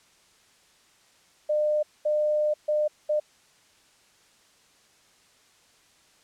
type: tone bursts at uneven times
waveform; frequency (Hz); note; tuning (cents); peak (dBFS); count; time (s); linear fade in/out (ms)
sine; 603; D5; +46; -21; 4; 1.49-1.83 / 2.05-2.54 / 2.68-2.88 / 3.09-3.2; 10
effects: white hiss -60 dBFS RMS until 6.23 s + low-pass 8000 Hz 12 dB/octave